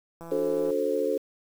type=click train; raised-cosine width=1 ms; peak=-29 dBFS; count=84; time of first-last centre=0.21-0.707 s; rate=167 Hz
type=chord; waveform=sine; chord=D dominant seventh; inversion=none; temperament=just; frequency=293.7 / 367.1 / 440.5 / 528.6 Hz; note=D4 / F#4 / A4 / C5; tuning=0 / -14 / +2 / +18 cents; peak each=-32 / -32 / -27 / -28 dBFS; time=0.31-1.18 s; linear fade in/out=10 ms
effects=8-bit